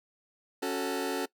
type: chord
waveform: sawtooth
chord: F# minor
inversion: second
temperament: just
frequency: 277.5 / 370 / 444 Hz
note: C#4 / F#4 / A4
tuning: +2 / 0 / +16 cents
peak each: -30 dBFS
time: 0.62-1.26 s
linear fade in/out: 10 ms
effects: noise-tail reverb RT60 0.1 s tail -21 dB re dry